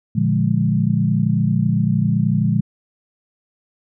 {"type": "chord", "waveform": "sine", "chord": "Bb dominant seventh", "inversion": "none", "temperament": "equal", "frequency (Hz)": [116.54, 146.83, 174.61, 207.7], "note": ["Bb2", "D3", "F3", "Ab3"], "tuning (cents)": [0, 0, 0, 0], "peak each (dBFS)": -20, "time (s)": [0.15, 2.61], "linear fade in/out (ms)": 10, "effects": []}